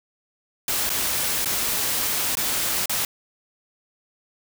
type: noise with dropouts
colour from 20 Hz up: white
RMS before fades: -24 dBFS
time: 0.68-3.05 s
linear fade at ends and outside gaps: 2 ms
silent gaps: 0.894-0.901 / 1.447-1.457 / 2.353-2.37 / 2.858-2.895 s
effects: none